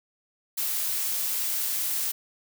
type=noise; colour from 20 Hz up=blue; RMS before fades=-28 dBFS; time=0.57-2.12 s; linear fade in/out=10 ms; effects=none